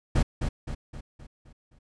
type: noise with echo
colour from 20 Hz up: brown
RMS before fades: -21 dBFS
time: 0.15-0.23 s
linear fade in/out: 10 ms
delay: 260 ms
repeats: 6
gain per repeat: -6 dB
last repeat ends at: 1.79 s
effects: resampled to 22050 Hz